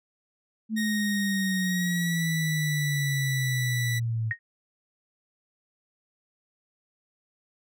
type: exponential sweep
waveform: sine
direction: down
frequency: 221.5 to 110 Hz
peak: -25 dBFS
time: 0.69-4.33 s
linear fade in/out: 50 ms
type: tone with pitch glide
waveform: sawtooth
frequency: 1864.7 to 1964.2 Hz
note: A#6 to B6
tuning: 0 to -10 cents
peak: -26 dBFS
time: 0.76-4 s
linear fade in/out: 20 ms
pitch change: +90 cents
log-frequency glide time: 1.59-2.27 s
type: tone with exponential decay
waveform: sine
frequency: 1864.7 Hz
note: A#6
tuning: in tune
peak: -21 dBFS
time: 4.31-4.39 s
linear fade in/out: 1 ms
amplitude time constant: 16 ms
effects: none